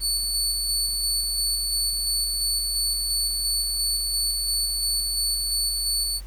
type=tone with tremolo; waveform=25% pulse; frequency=4470 Hz; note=C#8; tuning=14 cents sharp; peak=-17 dBFS; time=0-6.21 s; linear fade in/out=50 ms; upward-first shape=square; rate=2.9 Hz; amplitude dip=25%; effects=added 47 Hz sine -34 dBFS peak until 6.26 s + pink hiss -52 dBFS RMS until 6.26 s